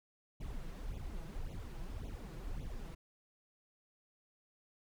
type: noise with flanger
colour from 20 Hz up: brown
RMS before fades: -43 dBFS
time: 0.4-2.95 s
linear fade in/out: 10 ms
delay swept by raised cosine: 0.29 to 6.19 ms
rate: 1.8 Hz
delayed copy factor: +0.9
effects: none